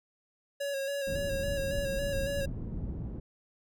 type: tone with vibrato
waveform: square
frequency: 554.4 Hz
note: C#5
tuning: in tune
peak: -32 dBFS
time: 0.6-2.46 s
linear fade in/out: 10 ms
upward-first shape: square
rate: 3.6 Hz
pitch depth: 29 cents each way
type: low-pass noise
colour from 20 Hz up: pink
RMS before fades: -36 dBFS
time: 1.07-3.2 s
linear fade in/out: 5 ms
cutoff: 230 Hz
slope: 12 dB/octave
effects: none